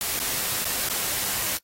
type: noise with dropouts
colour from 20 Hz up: white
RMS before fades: -27 dBFS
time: 0.01-1.57 s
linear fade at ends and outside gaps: 0 ms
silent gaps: 0.191-0.2 / 0.645-0.653 / 0.887-0.899 s
effects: noise-tail reverb RT60 0.1 s tail -18 dB re dry + AAC 48 kbps